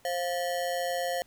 square ring-modulated tone, 615 Hz, D#5, 20 cents flat, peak -26 dBFS, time 0.05-1.22 s, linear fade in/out 0 ms, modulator 86.2 Hz, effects pink hiss -62 dBFS RMS until 1.26 s

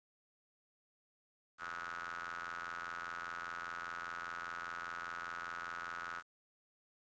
sawtooth ring-modulated tone, 85 Hz, F2, 46 cents flat, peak -35 dBFS, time 1.58-6.23 s, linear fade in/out 50 ms, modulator 1370 Hz, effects resampled to 16000 Hz + 11-bit

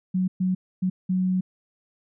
sine tone bursts at uneven times, 185 Hz, F#3, in tune, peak -20 dBFS, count 4, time 0.14-0.28 / 0.4-0.55 / 0.82-0.9 / 1.09-1.41 s, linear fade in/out 10 ms, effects none

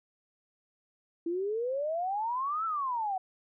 sine exponential two-way sweep, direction up then down, 328.7 to 1348 to 736 Hz, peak -29 dBFS, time 1.26-3.18 s, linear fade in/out 5 ms, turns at 2.65 s, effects none

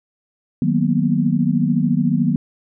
sine chord, B major seventh, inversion first, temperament equal, 155.56 / 185 / 233.1 / 246.9 Hz, D#3 / F#3 / A#3 / B3, 0 / 0 / 0 / 0 cents, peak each -20 dBFS, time 0.62-2.36 s, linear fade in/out 2 ms, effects none

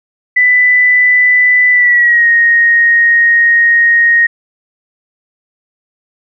sine tone with pitch glide, 1991 to 1868.4 Hz, B6 to A#6, +14 to +3 cents, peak -5 dBFS, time 0.36-4.27 s, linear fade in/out 10 ms, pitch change -111 cents, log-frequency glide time 1.71-2.28 s, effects none

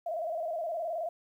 sine tone with vibrato, 659.3 Hz, E5, in tune, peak -31 dBFS, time 0.06-1.09 s, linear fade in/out 5 ms, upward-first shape square, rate 19 Hz, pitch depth 74 cents each way, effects 11-bit

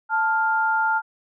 sine tone pair together, 881.9 / 1400 Hz, A5 / F6, +4 / +4 cents, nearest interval minor sixth, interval 800 cents, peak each -21 dBFS, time 0.09-1.02 s, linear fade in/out 50 ms, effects none

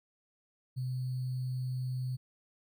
sine tone with sample-and-hold, 127.8 Hz, C3, 40 cents flat, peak -32 dBFS, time 0.76-2.17 s, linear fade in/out 20 ms, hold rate 4410 Hz, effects none

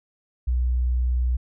sine tone, 61.74 Hz, B1, in tune, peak -19 dBFS, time 0.47-1.37 s, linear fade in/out 10 ms, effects none

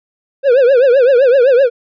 triangle tone with vibrato, 515 Hz, C5, 28 cents flat, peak -4 dBFS, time 0.43-1.7 s, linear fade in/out 50 ms, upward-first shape triangle, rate 7.8 Hz, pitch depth 190 cents each way, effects resampled to 11025 Hz

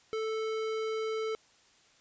sine tone with hard clipping, 440 Hz, A4, in tune, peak -33 dBFS, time 0.13-1.35 s, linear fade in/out 0 ms, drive 17 dB, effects white hiss -63 dBFS RMS until 2 s + resampled to 16000 Hz

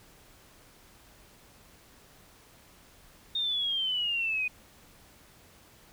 sine exponential sweep, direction down, 3690 to 2471 Hz, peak -27 dBFS, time 3.35-4.48 s, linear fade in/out 5 ms, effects pink hiss -57 dBFS RMS until 5.92 s

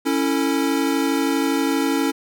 square chord, A major, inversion first, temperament equal with one note detuned, 277.2 / 329.6 / 446.4 Hz, C#4 / E4 / A4, 0 / 0 / +25 cents, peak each -21 / -24 / -27 dBFS, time 0.05-2.12 s, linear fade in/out 20 ms, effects none

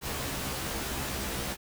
pink noise with comb filter, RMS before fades -34 dBFS, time 0.01-1.57 s, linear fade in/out 50 ms, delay 15 ms, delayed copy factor +0.8, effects none

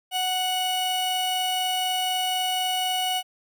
45% pulse tone pair together, 740 / 2936 Hz, F#5 / F#7, 0 / -14 cents, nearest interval 2 octaves, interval 2386 cents, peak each -26 dBFS, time 0.11-3.23 s, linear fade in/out 50 ms, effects none

